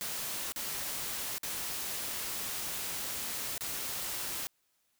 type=noise with dropouts; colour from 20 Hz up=white; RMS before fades=-37 dBFS; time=0.01-4.47 s; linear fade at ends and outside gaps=0 ms; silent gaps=0.521-0.561 / 1.382-1.432 / 3.579-3.608 s; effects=white hiss -75 dBFS RMS until 4.99 s